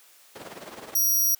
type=noise with tremolo; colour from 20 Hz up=brown; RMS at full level=-27 dBFS; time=0.35-0.95 s; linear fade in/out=10 ms; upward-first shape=triangle; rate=19 Hz; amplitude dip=75%
type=tone; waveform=10% pulse; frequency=5740 Hz; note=F8; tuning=47 cents sharp; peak=-14 dBFS; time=0.95-1.35 s; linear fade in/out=5 ms
effects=white hiss -55 dBFS RMS until 1.39 s + high-pass 400 Hz 12 dB/octave